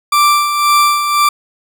40% pulse tone with tremolo, 1174.7 Hz, D6, in tune, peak -6 dBFS, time 0.12-1.29 s, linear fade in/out 5 ms, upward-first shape sine, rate 1.9 Hz, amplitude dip 55%, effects none

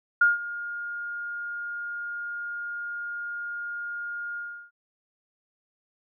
sine tone with ADSR envelope, 1418 Hz, F6, 26 cents sharp, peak -14 dBFS, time 0.21-4.71 s, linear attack 6 ms, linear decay 160 ms, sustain -17 dB, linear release 340 ms, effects none

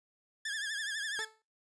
sawtooth tone with vibrato, 1700 Hz, G#6, 40 cents sharp, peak -31 dBFS, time 0.45-1.25 s, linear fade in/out 5 ms, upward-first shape triangle, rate 12 Hz, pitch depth 110 cents each way
15% pulse tone with exponential decay, 438 Hz, A4, 8 cents flat, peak -31 dBFS, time 1.19-1.42 s, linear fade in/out 0 ms, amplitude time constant 48 ms
effects noise-tail reverb RT60 0.3 s tail -23 dB re dry + resampled to 22050 Hz

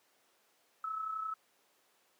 sine tone with amplitude modulation, 1299 Hz, E6, 26 cents flat, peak -33 dBFS, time 0.84-1.34 s, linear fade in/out 2 ms, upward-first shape sine, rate 31.5 Hz, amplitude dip 55%, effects pink hiss -70 dBFS RMS until 2.19 s + high-pass 400 Hz 12 dB/octave

